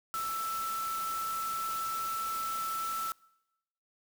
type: tone in noise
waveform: sine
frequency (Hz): 1324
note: E6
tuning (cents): +7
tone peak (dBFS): -32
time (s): 0.14-3.12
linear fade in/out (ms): 0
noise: white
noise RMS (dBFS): -42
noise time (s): 0.14-3.12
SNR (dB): +7
effects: noise-tail reverb RT60 1.0 s tail -25 dB re dry